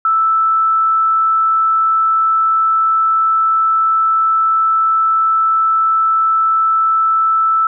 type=tone; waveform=sine; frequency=1318.5 Hz; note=E6; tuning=in tune; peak=-10 dBFS; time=0.05-7.67 s; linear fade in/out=2 ms; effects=none